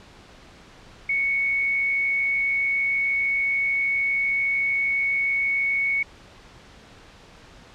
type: tone with frequency modulation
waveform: sine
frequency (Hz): 2217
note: C#7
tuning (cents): 0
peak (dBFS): -20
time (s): 1.09-6.03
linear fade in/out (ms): 5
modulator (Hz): 72.8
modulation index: 0.32
effects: pink hiss -48 dBFS RMS until 7.74 s + low-pass 5000 Hz 12 dB/octave